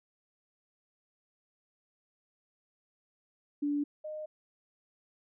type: tone pair in turn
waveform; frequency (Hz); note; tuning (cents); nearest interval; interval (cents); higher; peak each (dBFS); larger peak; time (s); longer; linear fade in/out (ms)
sine; 290 / 614.5; D4 / D#5; -22 / -22; octave + minor second; 1300; second; -28 / -37; first; 3.62-3.84 / 4.04-4.26; neither; 10
effects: none